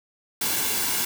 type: noise with comb filter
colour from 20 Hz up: white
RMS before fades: -25 dBFS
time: 0.41-1.05 s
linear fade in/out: 5 ms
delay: 1.6 ms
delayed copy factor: -0.5
effects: none